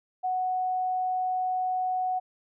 sine tone, 740 Hz, F#5, in tune, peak -25 dBFS, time 0.23-2.2 s, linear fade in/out 20 ms, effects none

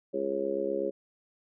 harmonic tone, 68.1 Hz, C#2, 30 cents flat, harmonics 3 / 4 / 5 / 6 / 7 / 8, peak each -41 / -41 / -35 / -32 / -41 / -32 dBFS, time 0.13-0.91 s, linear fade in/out 20 ms, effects none

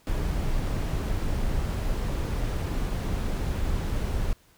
brown noise, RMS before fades -27 dBFS, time 0.07-4.33 s, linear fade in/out 0 ms, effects pink hiss -60 dBFS RMS until 4.57 s

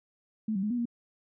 sine tone with pitch steps, 217.6 / 191.5 / 210.9 / 243.5 / 236.3 Hz, A3 / G3 / G#3 / B3 / A#3, -19 / -40 / +27 / -24 / +24 cents, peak -27 dBFS, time 0.48-0.855 s, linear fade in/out 5 ms, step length 75 ms, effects none

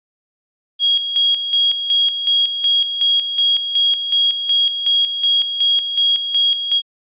sine tone with tremolo, 3287 Hz, G#7, 19 cents flat, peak -11 dBFS, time 0.79-6.82 s, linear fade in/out 50 ms, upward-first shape square, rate 2.7 Hz, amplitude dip 60%, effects resampled to 8000 Hz

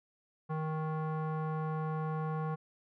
square tone with low-pass filter, 156.7 Hz, D#3, 13 cents sharp, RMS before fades -35 dBFS, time 0.49-2.56 s, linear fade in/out 20 ms, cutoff 1100 Hz, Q 2.4, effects none

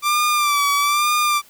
sawtooth tone with vibrato, 1174.7 Hz, D6, in tune, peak -12 dBFS, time 0.02-1.42 s, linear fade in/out 50 ms, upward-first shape sine, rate 1.1 Hz, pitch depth 53 cents each way, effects white hiss -50 dBFS RMS until 1.49 s

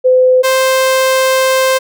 sine / sawtooth tone pair in turn, 510 / 523.7 Hz, C5 / C5, -44 / +1 cents, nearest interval unison, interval 45 cents, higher second, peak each -5 dBFS, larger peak neither, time 0.04-0.43 / 0.43-1.79 s, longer second, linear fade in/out 20 ms, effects none

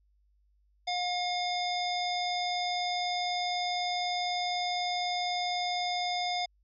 harmonic tone with a mistuned harmonic, 716 Hz, F5, 43 cents sharp, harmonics 1 / 3 / 5 / 7 / 9, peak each -31 / -38 / -36 / -37 / -50 dBFS, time 0.87-6.46 s, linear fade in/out 10 ms, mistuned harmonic 9, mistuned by +54 cents, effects added 50 Hz sine -65 dBFS peak until 6.63 s

